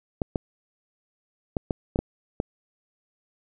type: clicks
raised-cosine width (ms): 2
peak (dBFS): -11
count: 7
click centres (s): 0.218 / 0.358 / 1.568 / 1.708 / 1.959 / 1.99 / 2.401
effects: none